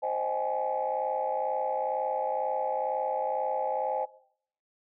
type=chord; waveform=sine; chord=Ab major seventh; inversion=first; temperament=equal with one note detuned; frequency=523.3 / 622.3 / 784 / 846.1 Hz; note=C5 / Eb5 / G5 / Ab5; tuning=0 / 0 / 0 / +32 cents; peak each=-32 / -33 / -34 / -31 dBFS; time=0.02-4.06 s; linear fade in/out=20 ms; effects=noise-tail reverb RT60 0.6 s tail -18 dB re dry + tanh soft clip ceiling -19 dBFS